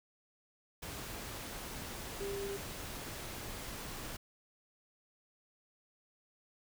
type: tone in noise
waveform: sine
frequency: 397.5 Hz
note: G4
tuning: 24 cents sharp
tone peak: -38 dBFS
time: 2.2-2.57 s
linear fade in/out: 10 ms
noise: pink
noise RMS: -44 dBFS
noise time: 0.82-4.17 s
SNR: +3 dB
effects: none